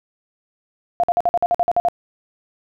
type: tone bursts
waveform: sine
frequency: 698.5 Hz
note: F5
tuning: in tune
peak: -13 dBFS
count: 11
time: 1-1.885 s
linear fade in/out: 0 ms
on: 35 ms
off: 50 ms
effects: none